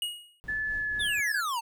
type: tone with exponential decay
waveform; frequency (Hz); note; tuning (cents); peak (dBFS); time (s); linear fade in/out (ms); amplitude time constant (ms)
square; 2885; F#7; -44; -27; 0.02-0.4; 2; 81
type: noise with tremolo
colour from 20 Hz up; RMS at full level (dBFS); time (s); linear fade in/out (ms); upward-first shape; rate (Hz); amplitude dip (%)
brown; -43; 0.44-1.2; 0; triangle; 4; 70
type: tone with pitch glide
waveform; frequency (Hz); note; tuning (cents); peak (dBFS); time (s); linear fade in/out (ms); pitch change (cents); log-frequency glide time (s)
sine; 1733 to 1686.6; A6 to G#6; -27 to +26; -28; 0.48-1.41; 10; -47; 0.6-1.25
type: exponential sweep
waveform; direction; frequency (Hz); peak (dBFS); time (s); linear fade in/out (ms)
square; down; 3729 to 880; -29; 0.99-1.61; 20
effects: none